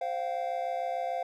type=chord; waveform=triangle; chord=C suspended fourth; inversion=none; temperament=equal with one note detuned; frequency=523.3 / 698.5 / 765.2 Hz; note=C5 / F5 / G5; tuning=0 / 0 / -42 cents; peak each=-34 / -30 / -35 dBFS; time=0.01-1.23 s; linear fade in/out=5 ms; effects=none